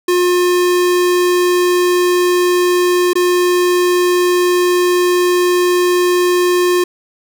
square tone with dropouts, 357 Hz, F4, 38 cents sharp, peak -11 dBFS, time 0.08-6.84 s, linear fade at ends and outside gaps 5 ms, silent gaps 3.133-3.154 s, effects none

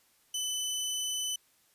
20% pulse tone, 3010 Hz, F#7, 29 cents sharp, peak -26 dBFS, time 0.34-1.36 s, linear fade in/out 5 ms, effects white hiss -67 dBFS RMS until 1.74 s + resampled to 32000 Hz

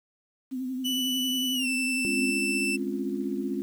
sine tone with vibrato, 257.5 Hz, C4, 28 cents flat, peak -29 dBFS, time 0.51-2.36 s, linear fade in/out 20 ms, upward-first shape triangle, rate 11 Hz, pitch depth 58 cents each way
40% pulse tone with pitch glide, 2971 to 2662 Hz, F#7 to E7, +6 to +16 cents, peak -26 dBFS, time 0.84-2.77 s, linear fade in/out 20 ms, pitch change -190 cents, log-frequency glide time 1.54-1.68 s
sine chord, Db major seventh, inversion second, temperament equal, 207.7 / 261.6 / 277.2 / 349.2 Hz, Ab3 / C4 / Db4 / F4, 0 / 0 / 0 / 0 cents, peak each -33 dBFS, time 2.05-3.62 s, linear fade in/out 0 ms
effects 9-bit

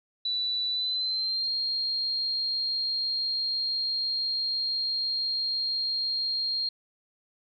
sine tone with pitch glide, 3962 to 4222 Hz, B7 to C8, +5 to +15 cents, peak -26 dBFS, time 0.25-6.69 s, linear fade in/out 5 ms, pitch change +110 cents, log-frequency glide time 0.7-1.52 s, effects none

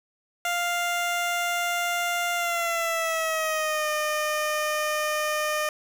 15% pulse tone with pitch glide, 698.5 to 608.1 Hz, F5 to D#5, 0 to -40 cents, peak -18 dBFS, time 0.45-5.69 s, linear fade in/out 2 ms, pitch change -240 cents, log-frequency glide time 2.35-3.89 s, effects 8-bit

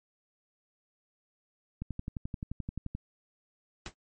click train, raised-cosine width 5 ms, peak -23 dBFS, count 14, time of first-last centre 1.82-2.95 s, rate 11.5 Hz
pink noise with exponential decay, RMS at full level -35 dBFS, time 3.86-3.94 s, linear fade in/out 1 ms, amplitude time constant 17 ms
effects MP3 32 kbps

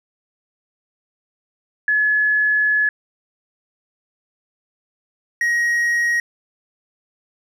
sine / triangle tone pair in turn, 1705 / 1888.9 Hz, G#6 / A#6, +45 / +22 cents, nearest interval major second, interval 177 cents, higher second, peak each -14 dBFS, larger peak neither, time 1.88-2.89 / 5.41-6.2 s, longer first, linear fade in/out 2 ms, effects none

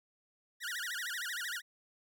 sawtooth tone with vibrato, 1661.2 Hz, G#6, in tune, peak -33 dBFS, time 0.6-1.62 s, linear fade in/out 50 ms, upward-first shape sine, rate 13 Hz, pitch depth 290 cents each way, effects none

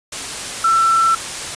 sine tone in noise, 1339 Hz, E6, 27 cents sharp, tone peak -11 dBFS, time 0.64-1.15 s, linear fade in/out 5 ms, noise white, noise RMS -26 dBFS, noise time 0.12-1.55 s, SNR +12 dB, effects resampled to 22050 Hz

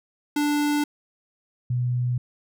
square / sine tone pair in turn, 293.7 / 123.49 Hz, D4 / B2, 0 / 0 cents, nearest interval octave + minor third, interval 1500 cents, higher first, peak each -21 dBFS, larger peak neither, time 0.36-0.84 / 1.7-2.18 s, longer neither, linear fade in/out 5 ms, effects none

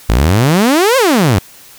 sawtooth exponential two-way sweep, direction up then down, 50.3 to 554.4 to 85.5 Hz, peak -4 dBFS, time 0.09-1.39 s, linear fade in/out 5 ms, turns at 0.97 s, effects white hiss -39 dBFS RMS until 1.78 s

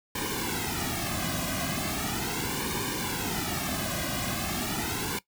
pink noise with flanger, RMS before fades -31 dBFS, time 0.15-5.19 s, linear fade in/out 5 ms, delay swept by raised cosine 1.5 to 2.24 ms, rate 0.38 Hz, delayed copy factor -0.9, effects noise-tail reverb RT60 0.1 s tail -18 dB re dry

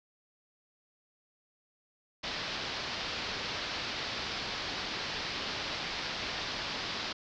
white low-pass noise, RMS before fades -37 dBFS, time 2.23-7.13 s, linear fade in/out 10 ms, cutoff 5100 Hz, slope 48 dB/octave, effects none

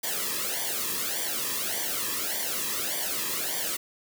white noise with flanger, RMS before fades -30 dBFS, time 0.03-3.77 s, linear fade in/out 10 ms, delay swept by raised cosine 0.75 to 1.39 ms, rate 1.7 Hz, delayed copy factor -0.8, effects none

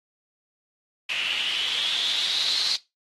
blue noise with low-pass filter sweep, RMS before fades -26 dBFS, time 1.09-2.76 s, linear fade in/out 5 ms, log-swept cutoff 2700 to 4300 Hz, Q 7.5, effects noise-tail reverb RT60 0.2 s tail -17 dB re dry + AAC 32 kbps

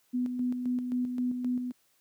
sine tone with tremolo, 248.7 Hz, B3, 12 cents sharp, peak -26 dBFS, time 0.13-1.72 s, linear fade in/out 20 ms, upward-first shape square, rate 3.8 Hz, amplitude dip 45%, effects white hiss -69 dBFS RMS until 2 s + high-pass 100 Hz 12 dB/octave

